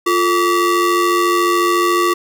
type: ring-modulated tone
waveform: square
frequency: 397.5 Hz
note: G4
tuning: 24 cents sharp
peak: -10 dBFS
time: 0.06-2.14 s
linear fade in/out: 10 ms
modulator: 748 Hz
effects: none

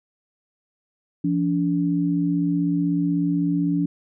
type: tone pair together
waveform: sine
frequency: 171.19 / 287.2 Hz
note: F3 / D4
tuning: -34 / -39 cents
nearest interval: major sixth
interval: 895 cents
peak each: -22 / -21 dBFS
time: 1.24-3.86 s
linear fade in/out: 5 ms
effects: none

